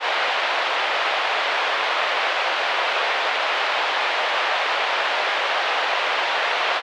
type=band-pass noise; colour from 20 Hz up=pink; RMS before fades=-22 dBFS; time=0-6.82 s; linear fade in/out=50 ms; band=580 to 3500 Hz; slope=24 dB/octave; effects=none